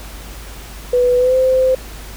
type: tone with pitch glide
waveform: sine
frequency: 493.9 to 517.9 Hz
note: B4 to C5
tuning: 0 to -18 cents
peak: -10 dBFS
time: 0.93-1.75 s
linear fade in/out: 5 ms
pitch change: +82 cents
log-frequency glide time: 1.17-1.36 s
effects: added 51 Hz sine -32 dBFS peak until 2.16 s + pink hiss -36 dBFS RMS until 2.16 s